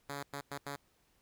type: tone bursts at uneven times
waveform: 5% pulse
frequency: 141.6 Hz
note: C#3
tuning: 37 cents sharp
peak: -28 dBFS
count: 4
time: 0.09-0.23 / 0.33-0.41 / 0.51-0.58 / 0.66-0.76 s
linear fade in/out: 5 ms
effects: pink hiss -72 dBFS RMS until 1.21 s